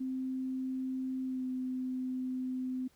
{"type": "tone with pitch glide", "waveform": "sine", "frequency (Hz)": [260.3, 256.4], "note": ["C4", "C4"], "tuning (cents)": [-9, -35], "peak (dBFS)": -33, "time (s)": [0, 2.88], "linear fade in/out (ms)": 10, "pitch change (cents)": -26, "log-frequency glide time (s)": [1.24, 1.45], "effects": ["pink hiss -68 dBFS RMS until 2.95 s"]}